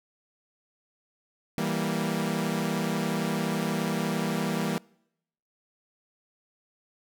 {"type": "chord", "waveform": "sawtooth", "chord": "E diminished", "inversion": "none", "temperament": "equal with one note detuned", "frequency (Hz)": [164.24, 196, 233.1], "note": ["E3", "G3", "Bb3"], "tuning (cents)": [-6, 0, 0], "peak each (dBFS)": -27, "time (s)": [1.58, 4.78], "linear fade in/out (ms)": 0, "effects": ["noise-tail reverb RT60 0.8 s tail -26 dB re dry"]}